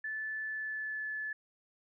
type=tone with pitch glide; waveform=sine; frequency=1745 to 1728.9 Hz; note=A6 to A6; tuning=-15 to -31 cents; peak=-35 dBFS; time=0.04-1.33 s; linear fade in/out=5 ms; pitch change=-16 cents; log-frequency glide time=0.41-1.07 s; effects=none